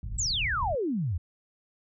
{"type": "low-pass noise", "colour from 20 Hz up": "pink", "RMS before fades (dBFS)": -35, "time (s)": [0.03, 0.75], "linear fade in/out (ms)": 2, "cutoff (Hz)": 120, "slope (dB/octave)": 24}
{"type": "exponential sweep", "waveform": "sine", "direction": "down", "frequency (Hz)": [7920, 76], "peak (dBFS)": -26, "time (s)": [0.18, 1.18], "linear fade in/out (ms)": 10}
{"effects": []}